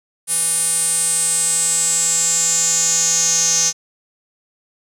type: tone with band-pass filter sweep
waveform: square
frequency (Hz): 166.2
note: E3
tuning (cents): +15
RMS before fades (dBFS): -17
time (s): 0.27-3.73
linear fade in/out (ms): 50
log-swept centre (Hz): 9600 to 6200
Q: 8.8
effects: none